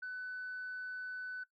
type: tone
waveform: sine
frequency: 1500 Hz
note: F#6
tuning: 23 cents sharp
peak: -38 dBFS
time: 0.02-1.44 s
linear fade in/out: 10 ms
effects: noise-tail reverb RT60 0.1 s tail -19 dB re dry + tanh soft clip ceiling -37 dBFS